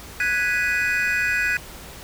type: chord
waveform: triangle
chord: G# minor seventh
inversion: third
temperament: equal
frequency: 1480 / 1661.2 / 1975.5 / 2489 Hz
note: F#6 / G#6 / B6 / D#7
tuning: 0 / 0 / 0 / 0 cents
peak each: -23 / -23 / -25 / -23 dBFS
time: 0.2-1.57 s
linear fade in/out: 2 ms
effects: added 60 Hz sine -46 dBFS peak until 2.03 s + pink hiss -40 dBFS RMS until 2.03 s